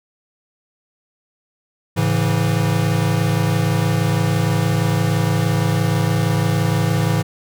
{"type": "chord", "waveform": "square", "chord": "A major", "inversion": "none", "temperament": "equal with one note detuned", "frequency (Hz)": [107.49, 138.59, 164.81], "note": ["A2", "C#3", "E3"], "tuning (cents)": [-40, 0, 0], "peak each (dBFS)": [-20, -22, -20], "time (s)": [1.96, 7.23], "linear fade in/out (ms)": 20, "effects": []}